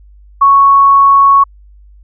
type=tone; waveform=sine; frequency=1108.7 Hz; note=C#6; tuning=in tune; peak=-3 dBFS; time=0.41-1.44 s; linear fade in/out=10 ms; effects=added 50 Hz sine -37 dBFS peak until 2.03 s